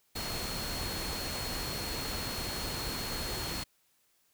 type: tone in noise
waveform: sine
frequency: 4305 Hz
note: C8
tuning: 49 cents sharp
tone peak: -40 dBFS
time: 0.15-3.64 s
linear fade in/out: 10 ms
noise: pink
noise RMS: -37 dBFS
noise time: 0.15-3.64 s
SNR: -6 dB
effects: white hiss -71 dBFS RMS until 4.33 s